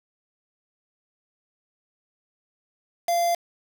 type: tone with quantisation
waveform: triangle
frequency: 690 Hz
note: F5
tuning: 21 cents flat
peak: -18 dBFS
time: 3.08-3.35 s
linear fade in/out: 5 ms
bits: 5
effects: none